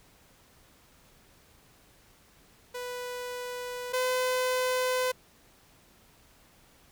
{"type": "tone pair in turn", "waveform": "sawtooth", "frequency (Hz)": [493.9, 507.8], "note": ["B4", "B4"], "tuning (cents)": [0, 48], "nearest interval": "unison", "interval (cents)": 48, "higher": "second", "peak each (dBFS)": [-31, -22], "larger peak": "second", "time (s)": [[2.74, 3.93], [3.93, 5.12]], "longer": "neither", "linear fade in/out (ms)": 10, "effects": ["pink hiss -60 dBFS RMS until 6.91 s"]}